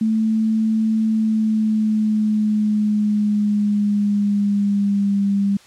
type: tone with pitch glide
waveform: sine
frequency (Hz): 220 to 199.42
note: A3 to G3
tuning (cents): 0 to +30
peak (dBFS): -15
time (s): 0.01-5.57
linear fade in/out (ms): 5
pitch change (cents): -170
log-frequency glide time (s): 1.06-5.23
effects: white hiss -48 dBFS RMS until 5.66 s + low-pass 7000 Hz 12 dB/octave